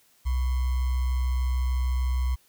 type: tone with sample-and-hold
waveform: sine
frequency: 63.3 Hz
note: B1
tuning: 43 cents sharp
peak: -22 dBFS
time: 0.25-2.36 s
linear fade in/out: 20 ms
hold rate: 1050 Hz
effects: white hiss -62 dBFS RMS until 2.48 s